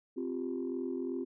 sine chord, C suspended fourth, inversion none, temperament equal, 261.6 / 349.2 / 392 Hz, C4 / F4 / G4, 0 / 0 / 0 cents, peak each -36 / -37 / -39 dBFS, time 0.16-1.25 s, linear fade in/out 20 ms, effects tanh soft clip ceiling -26 dBFS

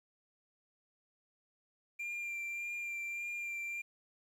triangle tone with vibrato, 2381 Hz, D7, 23 cents sharp, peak -36 dBFS, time 1.99-3.82 s, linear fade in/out 10 ms, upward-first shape sine, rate 1.7 Hz, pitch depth 17 cents each way, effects 11-bit

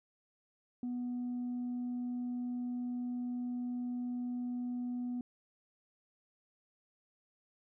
sine tone, 245.6 Hz, B3, 9 cents flat, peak -33 dBFS, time 0.83-5.21 s, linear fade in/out 2 ms, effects tanh soft clip ceiling -33 dBFS

